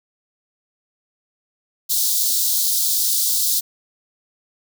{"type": "high-pass noise", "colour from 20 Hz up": "white", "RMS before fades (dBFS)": -19, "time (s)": [1.89, 3.61], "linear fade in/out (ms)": 20, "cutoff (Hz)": 3700, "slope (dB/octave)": 48, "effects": []}